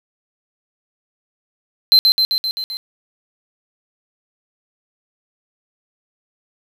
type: tone with echo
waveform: triangle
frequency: 4100 Hz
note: C8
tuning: 36 cents flat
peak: -5 dBFS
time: 1.92-1.99 s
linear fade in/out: 0 ms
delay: 130 ms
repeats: 6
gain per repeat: -3 dB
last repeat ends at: 2.77 s
effects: 7-bit